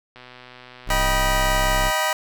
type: click train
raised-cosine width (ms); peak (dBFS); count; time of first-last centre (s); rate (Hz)
0.3; -26; 119; 0.16-1.104; 125
type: tone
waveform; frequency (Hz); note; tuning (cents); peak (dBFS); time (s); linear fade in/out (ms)
square; 32.7; C1; 0; -22; 0.86-1.92; 50
type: chord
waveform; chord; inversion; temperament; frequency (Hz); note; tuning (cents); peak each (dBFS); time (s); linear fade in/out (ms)
20% pulse; Eb augmented; none; just; 622.3 / 777.8 / 972.3; Eb5 / G5 / B5; 0 / -14 / -27; -19 / -21 / -18; 0.9-2.13; 2
effects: none